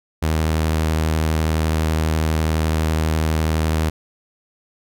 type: tone with vibrato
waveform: sawtooth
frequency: 79 Hz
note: D#2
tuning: 27 cents sharp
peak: -13 dBFS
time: 0.22-3.9 s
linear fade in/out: 10 ms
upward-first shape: sine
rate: 12 Hz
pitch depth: 17 cents each way
effects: none